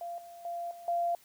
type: tone with level steps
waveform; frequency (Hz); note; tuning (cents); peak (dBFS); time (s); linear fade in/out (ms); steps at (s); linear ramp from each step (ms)
sine; 690; F5; -21; -36 / -46 / -34 / -45 / -27; 0.01-1.15; 2; 0.18 / 0.45 / 0.71 / 0.88; 2
effects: white hiss -61 dBFS RMS until 1.24 s